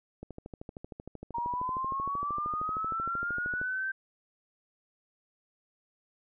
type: click train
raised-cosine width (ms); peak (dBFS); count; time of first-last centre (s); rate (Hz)
2; -28; 45; 0.23-3.615; 13
type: linear sweep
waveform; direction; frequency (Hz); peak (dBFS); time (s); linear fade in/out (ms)
sine; up; 933 to 1564; -30; 1.34-3.92; 10
effects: none